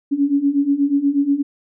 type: beating tone pair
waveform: sine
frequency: 277.2 / 285.5 Hz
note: C#4 / D4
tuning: 0 / -49 cents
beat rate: 8.3 Hz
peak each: -19 / -16 dBFS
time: 0.11-1.43 s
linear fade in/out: 20 ms
effects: none